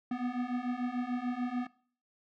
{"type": "beating tone pair", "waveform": "square", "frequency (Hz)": [243, 249.8], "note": ["B3", "B3"], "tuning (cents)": [-28, 20], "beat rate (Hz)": 6.8, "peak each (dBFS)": [-37, -35], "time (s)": [0.11, 1.67], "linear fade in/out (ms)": 5, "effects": ["noise-tail reverb RT60 0.5 s tail -21 dB re dry", "low-pass 2000 Hz 12 dB/octave"]}